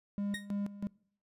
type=tone with tremolo; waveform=triangle; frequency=202.1 Hz; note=G#3; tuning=47 cents flat; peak=-30 dBFS; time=0.18-0.87 s; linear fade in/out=0 ms; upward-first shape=square; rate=3.1 Hz; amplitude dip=80%
type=tone with exponential decay; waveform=30% pulse; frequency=1864.7 Hz; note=A#6; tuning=in tune; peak=-31 dBFS; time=0.34-0.48 s; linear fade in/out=5 ms; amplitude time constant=30 ms
effects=noise-tail reverb RT60 0.6 s tail -24 dB re dry + resampled to 32000 Hz